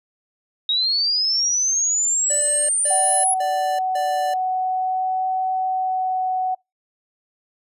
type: linear sweep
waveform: sine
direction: up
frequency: 3745 to 10380 Hz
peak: -17 dBFS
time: 0.69-3.34 s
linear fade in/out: 2 ms
type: tone bursts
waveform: square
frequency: 587.3 Hz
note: D5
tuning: in tune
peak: -26 dBFS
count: 4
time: 2.3-4.34 s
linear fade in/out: 5 ms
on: 390 ms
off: 160 ms
type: tone with vibrato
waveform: sine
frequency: 748 Hz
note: F#5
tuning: 19 cents sharp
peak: -19 dBFS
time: 2.9-6.55 s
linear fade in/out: 10 ms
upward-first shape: sine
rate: 0.49 Hz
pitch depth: 8 cents each way
effects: noise-tail reverb RT60 0.2 s tail -26 dB re dry + resampled to 32000 Hz